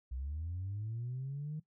sine linear sweep, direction up, 60.6 to 156.4 Hz, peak -36 dBFS, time 0.11-1.6 s, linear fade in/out 10 ms, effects noise-tail reverb RT60 0.1 s tail -18 dB re dry + tanh soft clip ceiling -33 dBFS

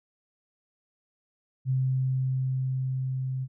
sine tone with level ramp, 130.7 Hz, C3, 1 cent flat, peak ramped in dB -22 to -28 dBFS, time 1.65-3.48 s, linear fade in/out 50 ms, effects none

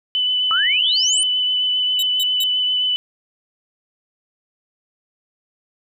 sine tone with vibrato, 3000 Hz, F#7, 23 cents sharp, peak -16 dBFS, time 0.15-2.96 s, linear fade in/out 0 ms, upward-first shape triangle, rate 7.5 Hz, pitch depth 16 cents each way
sine exponential sweep, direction up, 1246 to 9370 Hz, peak -18 dBFS, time 0.51-1.23 s, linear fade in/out 0 ms
15% pulse tone bursts, 3800 Hz, A#7, 33 cents sharp, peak -16 dBFS, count 3, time 1.99-2.438 s, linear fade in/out 2 ms, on 36 ms, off 170 ms
effects none

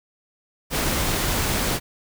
pink noise, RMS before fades -23 dBFS, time 0.7-1.8 s, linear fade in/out 50 ms, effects none

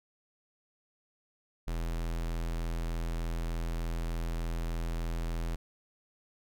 square tone, 41.67 Hz, E1, 19 cents sharp, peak -32 dBFS, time 1.67-5.56 s, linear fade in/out 10 ms, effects none

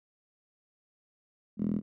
5% pulse tone with band-pass filter, 41.2 Hz, E1, in tune, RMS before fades -30 dBFS, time 1.57-1.82 s, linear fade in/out 50 ms, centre 210 Hz, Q 5.6, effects none

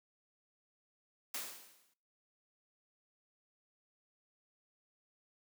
white noise with exponential decay, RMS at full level -38 dBFS, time 1.34-1.94 s, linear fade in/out 5 ms, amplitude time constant 130 ms, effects noise-tail reverb RT60 0.5 s tail -21 dB re dry + high-pass 200 Hz 12 dB/octave

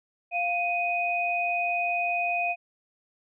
sine tone pair together, 700 / 2495 Hz, F5 / D#7, +4 / +4 cents, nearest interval octave + minor seventh, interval 2200 cents, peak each -27 dBFS, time 0.31-2.56 s, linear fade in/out 50 ms, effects none

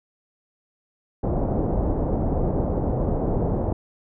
pink low-pass noise, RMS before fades -23 dBFS, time 1.23-3.73 s, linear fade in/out 5 ms, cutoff 720 Hz, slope 24 dB/octave, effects none

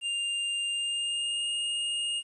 square tone with pitch glide, 2800 to 2841 Hz, F7 to F7, +4 to +29 cents, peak -29 dBFS, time 0.01-2.23 s, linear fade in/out 50 ms, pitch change +25 cents, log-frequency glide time 0.71-1.49 s, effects resampled to 24000 Hz + 11-bit

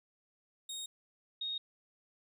25% pulse / sine tone pair in turn, 3729 / 3729 Hz, A#7 / A#7, 0 / 0 cents, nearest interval unison, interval 0 cents, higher neither, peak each -36 / -35 dBFS, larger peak second, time 0.69-0.86 / 1.41-1.58 s, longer neither, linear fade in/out 5 ms, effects none

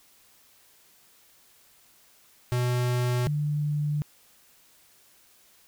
square / sine tone pair in turn, 123.47 / 148.15 Hz, B2 / D3, 0 / +15 cents, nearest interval minor third, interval 315 cents, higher second, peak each -24 dBFS, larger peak neither, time 2.52-3.27 / 3.27-4.02 s, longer neither, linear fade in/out 0 ms, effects white hiss -59 dBFS RMS until 5.67 s

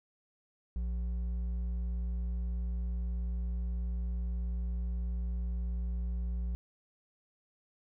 sine tone with hard clipping, 59.2 Hz, A#1, 27 cents sharp, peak -33 dBFS, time 0.76-6.55 s, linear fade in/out 0 ms, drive 5 dB, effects none

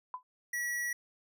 sine tone with exponential decay, 1007 Hz, B5, 33 cents sharp, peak -32 dBFS, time 0.14-0.23 s, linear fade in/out 1 ms, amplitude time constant 19 ms
square tone, 1931 Hz, B6, 39 cents flat, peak -33 dBFS, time 0.53-0.93 s, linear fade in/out 5 ms
effects none

